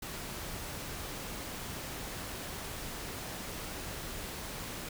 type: noise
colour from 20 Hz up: pink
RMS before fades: -41 dBFS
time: 0.02-4.89 s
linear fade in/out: 5 ms
effects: none